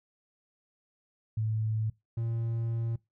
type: tone pair in turn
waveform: sine / triangle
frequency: 109.5 / 115.14 Hz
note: A2 / A#2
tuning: -8 / -21 cents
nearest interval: minor second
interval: 87 cents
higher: second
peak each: -27 dBFS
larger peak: neither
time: 1.37-1.9 / 2.17-2.96 s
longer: second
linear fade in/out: 5 ms
effects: noise-tail reverb RT60 0.2 s tail -22 dB re dry